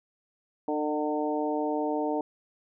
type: harmonic tone with a mistuned harmonic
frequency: 150 Hz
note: D3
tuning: 37 cents sharp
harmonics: 2 / 3 / 4 / 5 / 6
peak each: -30 / -32 / -33 / -34 / -35 dBFS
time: 0.68-2.21 s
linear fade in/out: 2 ms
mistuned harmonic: 4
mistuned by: +16 cents
effects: none